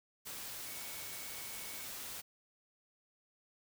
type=tone in noise; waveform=sine; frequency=2228 Hz; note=C#7; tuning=8 cents sharp; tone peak=-55 dBFS; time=0.65-1.86 s; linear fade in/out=20 ms; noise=white; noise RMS=-45 dBFS; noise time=0.25-2.22 s; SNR=-13 dB; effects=none